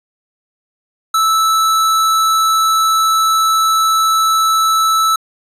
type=tone; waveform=square; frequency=1313 Hz; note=E6; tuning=7 cents flat; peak=-11 dBFS; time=1.14-5.16 s; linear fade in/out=5 ms; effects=resampled to 32000 Hz